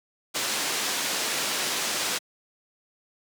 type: low-pass noise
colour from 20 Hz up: white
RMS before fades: -28 dBFS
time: 0.34-2.19 s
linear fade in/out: 20 ms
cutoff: 7000 Hz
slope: 12 dB/octave
effects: high-pass 200 Hz 12 dB/octave